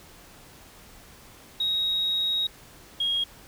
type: tone pair in turn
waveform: sine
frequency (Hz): 3784 / 3272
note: A#7 / G#7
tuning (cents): +25 / -26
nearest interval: minor third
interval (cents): 251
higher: first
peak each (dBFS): -22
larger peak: neither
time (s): 1.6-2.47 / 3-3.24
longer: first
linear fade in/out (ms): 5
effects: tanh soft clip ceiling -18 dBFS + pink hiss -50 dBFS RMS until 3.47 s